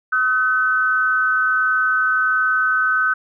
sine tone pair together, 1275.6 / 1517 Hz, D#6 / F#6, +43 / +43 cents, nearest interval minor third, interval 300 cents, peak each -20 / -16 dBFS, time 0.12-3.14 s, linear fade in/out 10 ms, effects none

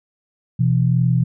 sine tone pair together, 126 / 168.19 Hz, B2 / E3, +35 / +35 cents, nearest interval perfect fourth, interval 500 cents, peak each -15 / -18 dBFS, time 0.59-1.24 s, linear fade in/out 10 ms, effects none

